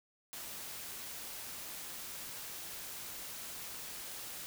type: noise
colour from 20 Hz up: white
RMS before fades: -45 dBFS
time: 0.33-4.46 s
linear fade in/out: 0 ms
effects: none